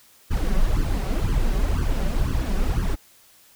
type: noise with flanger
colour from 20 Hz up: brown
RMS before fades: -21 dBFS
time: 0.3-2.96 s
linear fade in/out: 20 ms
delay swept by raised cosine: 0.64 to 5.34 ms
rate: 2 Hz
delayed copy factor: +0.9
effects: white hiss -54 dBFS RMS until 3.55 s